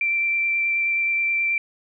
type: tone with vibrato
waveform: sine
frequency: 2349 Hz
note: D7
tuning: in tune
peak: -19 dBFS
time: 0.01-1.58 s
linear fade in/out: 2 ms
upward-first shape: sine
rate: 9.4 Hz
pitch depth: 9 cents each way
effects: none